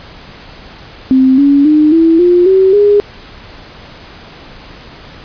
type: tone with pitch steps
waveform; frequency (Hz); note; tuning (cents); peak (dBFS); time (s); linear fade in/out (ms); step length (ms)
sine; 261.6 / 282 / 304 / 327.7 / 353.3 / 380.8 / 410.5; C4 / C#4 / D#4 / E4 / F4 / F#4 / G#4; 0 / +30 / -40 / -10 / +20 / +50 / -20; -4; 1.11-3; 0; 270
effects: pink hiss -34 dBFS RMS until 5.24 s + resampled to 11025 Hz